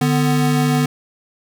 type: tone pair together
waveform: square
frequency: 148.65 / 250 Hz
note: D3 / B3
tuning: +21 / +21 cents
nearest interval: major sixth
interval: 900 cents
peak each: -17 / -18 dBFS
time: 0.01-0.86 s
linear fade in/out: 5 ms
effects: none